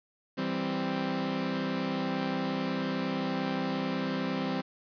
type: chord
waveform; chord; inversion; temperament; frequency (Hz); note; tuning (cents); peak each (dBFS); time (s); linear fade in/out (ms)
sawtooth; C major; first; equal; 164.81 / 196 / 261.6; E3 / G3 / C4; 0 / 0 / 0; -33 / -30 / -28; 0.37-4.62; 20
effects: resampled to 11025 Hz + 9-bit